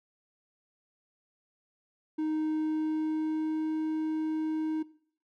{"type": "tone with pitch glide", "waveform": "triangle", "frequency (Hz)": [311.1, 313.6], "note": ["D#4", "D#4"], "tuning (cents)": [0, 14], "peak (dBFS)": -26, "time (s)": [2.18, 4.83], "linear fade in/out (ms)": 10, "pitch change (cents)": 14, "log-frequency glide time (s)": [2.55, 3.72], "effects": ["noise-tail reverb RT60 0.5 s tail -18 dB re dry"]}